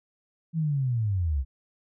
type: linear sweep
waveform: sine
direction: down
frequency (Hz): 166.8 to 61.74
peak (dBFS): -23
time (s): 0.53-1.45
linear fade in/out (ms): 50
effects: none